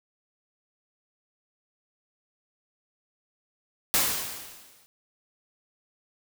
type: noise with exponential decay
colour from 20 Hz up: white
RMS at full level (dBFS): -21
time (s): 3.94-4.86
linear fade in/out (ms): 0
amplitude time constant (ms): 200
effects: none